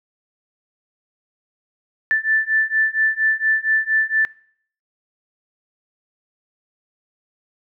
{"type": "beating tone pair", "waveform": "sine", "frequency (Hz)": [1760, 1764.3], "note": ["A6", "A6"], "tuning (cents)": [0, 4], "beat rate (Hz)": 4.3, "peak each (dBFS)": -19, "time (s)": [2.11, 4.25], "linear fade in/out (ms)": 0, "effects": ["noise-tail reverb RT60 0.6 s tail -22 dB re dry"]}